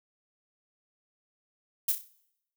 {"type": "noise with echo", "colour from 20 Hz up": "violet", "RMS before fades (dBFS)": -26, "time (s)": [1.88, 1.92], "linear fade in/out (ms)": 5, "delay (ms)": 32, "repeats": 5, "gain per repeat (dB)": -7, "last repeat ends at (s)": 2.08, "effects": ["noise-tail reverb RT60 0.8 s tail -21 dB re dry"]}